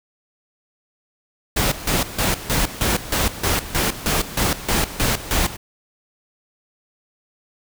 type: noise with tremolo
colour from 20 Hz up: pink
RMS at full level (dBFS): -19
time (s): 1.56-5.57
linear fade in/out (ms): 10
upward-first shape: square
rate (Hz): 3.2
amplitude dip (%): 80
effects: none